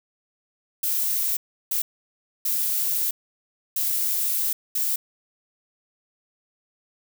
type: noise bursts at uneven times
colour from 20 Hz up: violet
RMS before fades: -24 dBFS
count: 5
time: 0.83-1.37 / 1.71-1.82 / 2.45-3.11 / 3.76-4.53 / 4.75-4.96 s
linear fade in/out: 5 ms
effects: none